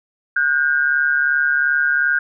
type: tone pair together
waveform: sine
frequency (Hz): 1452.3 / 1595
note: F#6 / G6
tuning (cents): -33 / +30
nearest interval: major second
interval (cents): 163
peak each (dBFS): -17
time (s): 0.36-2.19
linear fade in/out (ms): 5
effects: none